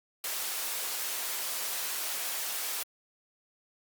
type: high-pass noise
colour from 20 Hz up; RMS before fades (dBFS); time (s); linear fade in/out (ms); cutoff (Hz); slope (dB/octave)
white; -34; 0.24-2.83; 2; 470; 12
effects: Opus 48 kbps